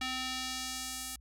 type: tone with band-pass filter sweep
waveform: square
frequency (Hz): 258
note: C4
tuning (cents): -24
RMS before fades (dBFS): -38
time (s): 0.01-1.16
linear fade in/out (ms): 5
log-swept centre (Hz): 3100 to 9800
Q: 1
effects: added 60 Hz sine -53 dBFS peak until 1.2 s

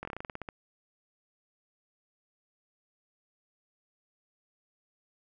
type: slowing click train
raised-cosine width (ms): 0.5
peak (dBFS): -23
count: 12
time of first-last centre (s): 0.03-0.488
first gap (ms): 21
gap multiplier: 1.13
effects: none

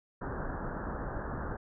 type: low-pass noise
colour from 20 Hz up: pink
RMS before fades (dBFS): -37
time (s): 0.21-1.57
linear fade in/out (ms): 10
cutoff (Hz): 1700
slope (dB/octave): 96
effects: none

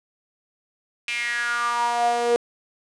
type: tone with high-pass filter sweep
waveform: sawtooth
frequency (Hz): 238.3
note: A#3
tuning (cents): +38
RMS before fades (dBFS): -23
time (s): 1.08-2.36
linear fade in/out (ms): 0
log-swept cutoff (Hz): 2500 to 480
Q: 7
effects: resampled to 22050 Hz + 8-bit

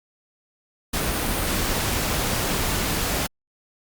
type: noise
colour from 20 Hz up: pink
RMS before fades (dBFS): -24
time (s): 0.93-3.27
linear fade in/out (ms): 10
effects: Opus 48 kbps

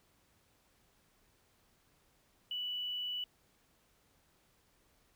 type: tone with hard clipping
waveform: triangle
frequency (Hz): 2960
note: F#7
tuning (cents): 0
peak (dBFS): -36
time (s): 2.51-3.24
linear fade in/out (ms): 2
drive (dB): 3
effects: pink hiss -71 dBFS RMS until 5.15 s

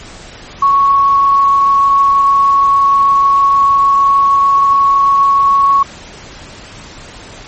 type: tone with frequency modulation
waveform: sine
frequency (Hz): 1108.7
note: C#6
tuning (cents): 0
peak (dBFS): -6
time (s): 0.62-5.83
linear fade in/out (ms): 5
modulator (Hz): 26.5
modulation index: 0.26
effects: pink hiss -33 dBFS RMS until 7.47 s + MP3 32 kbps

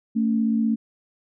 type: tone pair together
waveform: sine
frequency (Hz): 223.8 / 280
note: A3 / C#4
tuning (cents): +30 / +18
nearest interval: major third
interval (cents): 388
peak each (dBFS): -19 / -27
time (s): 0.15-0.76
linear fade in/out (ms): 20
effects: none

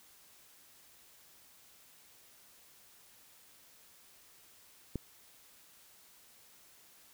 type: click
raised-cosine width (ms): 3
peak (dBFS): -22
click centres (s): 4.957
effects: white hiss -61 dBFS RMS until 7.13 s

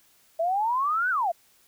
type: exponential two-way sweep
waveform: sine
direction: up then down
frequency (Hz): 643 to 1550 to 643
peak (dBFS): -22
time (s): 0.39-1.32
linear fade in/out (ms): 10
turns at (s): 1.1
effects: white hiss -61 dBFS RMS until 1.67 s

